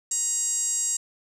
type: tone with band-pass filter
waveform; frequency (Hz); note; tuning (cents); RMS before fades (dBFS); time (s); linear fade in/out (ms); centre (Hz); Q
5% pulse; 950; A#5; +33; -26; 0.11-0.97; 5; 7400; 9.9
effects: none